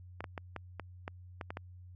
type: clicks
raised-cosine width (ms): 0.5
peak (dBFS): -24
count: 9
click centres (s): 0.206 / 0.242 / 0.378 / 0.563 / 0.797 / 1.079 / 1.412 / 1.505 / 1.571
effects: added 90 Hz sine -49 dBFS peak until 1.95 s + AAC 48 kbps